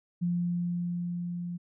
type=tone with level ramp; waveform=sine; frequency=174.61 Hz; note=F3; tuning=in tune; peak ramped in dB=-25 to -33 dBFS; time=0.21-1.58 s; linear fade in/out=20 ms; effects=none